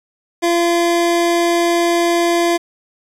25% pulse tone, 342.5 Hz, F4, 34 cents flat, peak -9 dBFS, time 0.42-2.58 s, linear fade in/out 20 ms, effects low-pass 11000 Hz 12 dB/octave + 7-bit

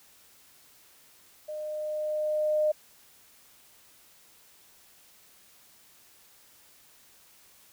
sine tone with level ramp, 610 Hz, D#5, 34 cents flat, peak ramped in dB -34 to -21 dBFS, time 1.48-2.72 s, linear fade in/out 10 ms, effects white hiss -58 dBFS RMS until 7.72 s

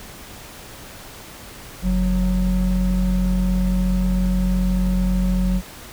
triangle tone pair together, 46.67 / 183.9 Hz, F#1 / F#3, +16 / -10 cents, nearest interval 2 octaves, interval 2374 cents, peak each -17 dBFS, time 1.82-5.62 s, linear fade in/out 50 ms, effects pink hiss -39 dBFS RMS until 5.92 s

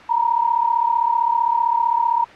sine tone pair together, 923.5 / 959 Hz, A#5 / A#5, -16 / +49 cents, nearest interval minor second, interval 65 cents, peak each -18 dBFS, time 0.09-2.25 s, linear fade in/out 10 ms, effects white hiss -40 dBFS RMS until 2.35 s + low-pass 2000 Hz 12 dB/octave

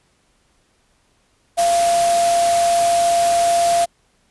sine tone in noise, 688 Hz, F5, 26 cents flat, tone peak -13 dBFS, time 1.57-3.86 s, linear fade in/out 20 ms, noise white, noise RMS -24 dBFS, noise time 1.57-3.86 s, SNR +8 dB, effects pink hiss -61 dBFS RMS until 4.3 s + resampled to 24000 Hz

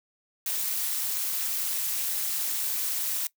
blue noise with amplitude modulation, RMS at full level -26 dBFS, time 0.46-3.27 s, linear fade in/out 2 ms, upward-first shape sine, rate 216 Hz, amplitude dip 70%, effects noise-tail reverb RT60 0.1 s tail -20 dB re dry

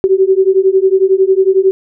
sine beating tone pair, 376.6 / 387.6 Hz, F#4 / G4, +31 / -20 cents, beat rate 11 Hz, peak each -10 dBFS, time 0.04-1.71 s, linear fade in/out 0 ms, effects none

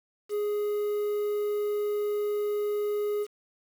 triangle tone with quantisation, 415.7 Hz, G#4, 2 cents sharp, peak -24 dBFS, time 0.29-3.27 s, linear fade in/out 50 ms, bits 8, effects none

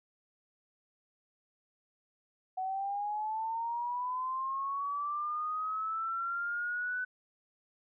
sine linear sweep, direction up, 744 to 1503 Hz, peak -32 dBFS, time 2.57-7.05 s, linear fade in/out 10 ms, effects none

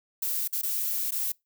violet noise with dropouts, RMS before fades -29 dBFS, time 0.22-1.32 s, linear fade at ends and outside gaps 5 ms, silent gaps 0.478-0.527 / 0.616-0.631 / 1.109-1.12 s, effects noise-tail reverb RT60 0.2 s tail -25 dB re dry

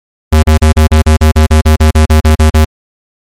square tone bursts, 77.8 Hz, D#2, in tune, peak -3 dBFS, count 16, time 0.32-2.65 s, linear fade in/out 10 ms, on 110 ms, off 38 ms, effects MP3 64 kbps

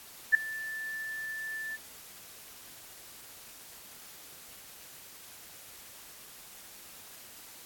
sine tone with ADSR envelope, 1760 Hz, A6, in tune, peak -14 dBFS, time 0.32-1.77 s, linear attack 27 ms, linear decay 5 ms, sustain -21 dB, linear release 20 ms, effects white hiss -50 dBFS RMS until 7.65 s + AAC 64 kbps

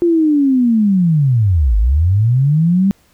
sine linear two-way sweep, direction down then up, 350 to 48.74 to 200.4 Hz, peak -9 dBFS, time 0.02-2.91 s, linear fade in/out 0 ms, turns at 1.77 s, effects pink hiss -54 dBFS RMS until 3.13 s

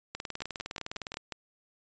two click trains, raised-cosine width 0.2 ms, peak -19 / -19 dBFS, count 21 / 6, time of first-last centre 0.15-1.17 / 0.42-1.323 s, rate 19.6 / 5.54 Hz, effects resampled to 16000 Hz

